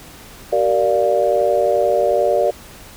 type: chord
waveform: sine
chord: G minor seventh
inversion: none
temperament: equal with one note detuned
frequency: 383.7 / 466.2 / 587.3 / 698.5 Hz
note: G4 / Bb4 / D5 / F5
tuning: -37 / 0 / 0 / 0 cents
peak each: -21 / -19 / -16 / -21 dBFS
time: 0.52-2.51 s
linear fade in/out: 10 ms
effects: pink hiss -40 dBFS RMS until 2.96 s